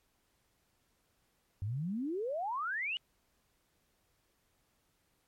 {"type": "exponential sweep", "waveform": "sine", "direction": "up", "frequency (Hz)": [93.6, 3005], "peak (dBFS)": -33, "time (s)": [1.62, 2.97], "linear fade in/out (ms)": 0, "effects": ["pink hiss -75 dBFS RMS until 5.27 s", "MP3 64 kbps"]}